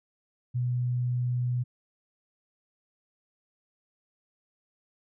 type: tone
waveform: sine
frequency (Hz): 123.47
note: B2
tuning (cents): 0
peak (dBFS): -25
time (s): 0.54-1.64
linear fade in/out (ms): 20
effects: none